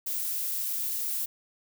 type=noise; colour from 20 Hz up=violet; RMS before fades=-31 dBFS; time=0.06-1.26 s; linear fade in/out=10 ms; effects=none